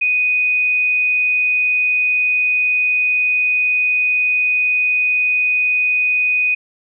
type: tone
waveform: sine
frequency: 2489 Hz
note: D#7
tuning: in tune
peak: -13 dBFS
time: 0.01-6.55 s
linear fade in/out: 10 ms
effects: none